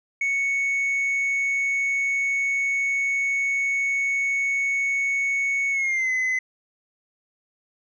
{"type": "tone with pitch glide", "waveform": "sine", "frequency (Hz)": [2217, 2033], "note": ["C#7", "B6"], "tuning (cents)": [0, 50], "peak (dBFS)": -18, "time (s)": [0.21, 6.39], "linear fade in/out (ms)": 5, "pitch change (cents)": -150, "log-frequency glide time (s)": [5.71, 6.11], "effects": ["tanh soft clip ceiling -20 dBFS"]}